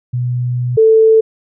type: tone pair in turn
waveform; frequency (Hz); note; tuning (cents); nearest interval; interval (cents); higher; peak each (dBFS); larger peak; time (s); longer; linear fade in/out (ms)
sine; 123.47 / 442.8; B2 / A4; 0 / +11; octave + minor seventh; 2211; second; -14 / -5; second; 0.13-0.77 / 0.77-1.21; first; 10
effects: none